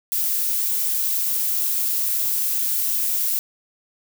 violet noise, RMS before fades -22 dBFS, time 0.12-3.39 s, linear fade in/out 0 ms, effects none

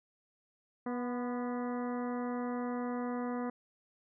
harmonic tone with a mistuned harmonic, 244.4 Hz, B3, 18 cents flat, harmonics 1 / 2 / 3 / 4 / 5 / 6 / 7 / 8, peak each -35 / -40 / -44 / -46 / -47 / -54 / -55 / -54 dBFS, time 0.86-3.5 s, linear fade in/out 5 ms, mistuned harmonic 4, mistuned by +38 cents, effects none

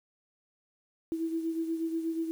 sine beating tone pair, 326.4 / 334.7 Hz, E4 / E4, -17 / +26 cents, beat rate 8.3 Hz, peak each -30 / -38 dBFS, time 1.12-2.31 s, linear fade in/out 0 ms, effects 9-bit

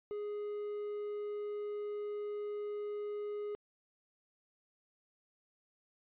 triangle tone, 415.3 Hz, G#4, in tune, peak -35 dBFS, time 0.11-3.55 s, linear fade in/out 0 ms, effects resampled to 8000 Hz

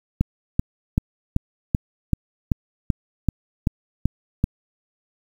click train, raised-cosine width 5 ms, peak -5 dBFS, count 12, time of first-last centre 0.21-4.441 s, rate 2.6 Hz, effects 7-bit

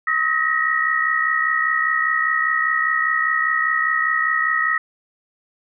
sine tone cluster, 1274 / 1856 / 1921 Hz, D#6 / A#6 / B6, +41 / -8 / -48 cents, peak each -21 dBFS, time 0.07-4.78 s, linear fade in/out 5 ms, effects none

